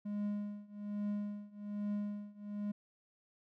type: tone with tremolo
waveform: triangle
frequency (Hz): 206.2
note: G#3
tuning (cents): -12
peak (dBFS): -31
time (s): 0.05-2.72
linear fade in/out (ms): 10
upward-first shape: triangle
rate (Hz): 1.2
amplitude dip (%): 95
effects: none